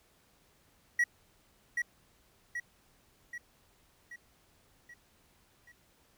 triangle tone with echo, 1920 Hz, B6, 49 cents flat, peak -22 dBFS, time 0.99-1.04 s, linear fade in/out 5 ms, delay 780 ms, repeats 6, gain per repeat -5 dB, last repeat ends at 5.72 s, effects pink hiss -67 dBFS RMS until 6.17 s

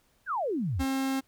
sine exponential sweep, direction down, 1700 to 58.27 Hz, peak -27 dBFS, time 0.26-0.85 s, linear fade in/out 50 ms
45% pulse tone, 267.4 Hz, C4, 38 cents sharp, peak -27 dBFS, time 0.79-1.21 s, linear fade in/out 20 ms
effects pink hiss -68 dBFS RMS until 1.27 s

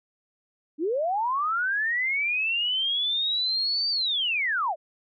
sine linear two-way sweep, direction up then down, 280 to 4661 to 560 Hz, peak -23 dBFS, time 0.78-4.76 s, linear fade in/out 50 ms, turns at 3.9 s, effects none

